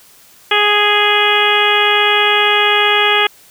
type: harmonic tone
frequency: 415.3 Hz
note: G#4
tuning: in tune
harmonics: 1 / 2 / 3 / 4 / 5 / 6 / 7 / 8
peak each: -18 / -18 / -18 / -18 / -18 / -18 / -18 / -18 dBFS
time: 0.51-3.27 s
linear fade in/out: 5 ms
effects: white hiss -45 dBFS RMS until 3.5 s